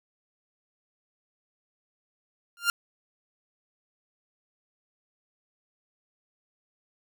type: tone with exponential growth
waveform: sawtooth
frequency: 1396.9 Hz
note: F6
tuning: in tune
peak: -14 dBFS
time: 2.57-2.7 s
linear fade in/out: 1 ms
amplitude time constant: 28 ms
effects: none